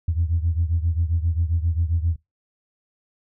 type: beating tone pair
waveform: sine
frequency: 81.3 / 88.8 Hz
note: E2 / F2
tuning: -23 / +29 cents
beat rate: 7.5 Hz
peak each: -20 / -23 dBFS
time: 0.08-2.16 s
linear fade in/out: 5 ms
effects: noise-tail reverb RT60 0.2 s tail -23 dB re dry + tanh soft clip ceiling -12 dBFS